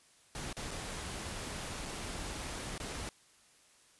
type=noise with dropouts; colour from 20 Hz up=pink; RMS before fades=-41 dBFS; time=0.35-3.09 s; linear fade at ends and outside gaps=0 ms; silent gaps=0.528-0.568 / 0.708-0.713 / 1.855-1.859 / 2.779-2.801 s; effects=white hiss -64 dBFS RMS until 3.99 s + resampled to 24000 Hz